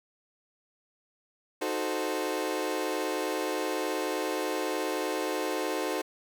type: chord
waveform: 30% pulse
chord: D# diminished seventh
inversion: none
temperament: equal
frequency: 311.1 / 370 / 440 / 523.3 Hz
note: D#4 / F#4 / A4 / C5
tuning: 0 / 0 / 0 / 0 cents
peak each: -32 dBFS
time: 1.61-6.02 s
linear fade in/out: 10 ms
effects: none